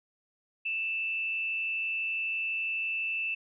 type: tone with frequency modulation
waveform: sine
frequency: 2654 Hz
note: E7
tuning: 11 cents sharp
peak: -29 dBFS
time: 0.65-3.35 s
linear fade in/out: 10 ms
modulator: 180 Hz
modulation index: 0.3
effects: none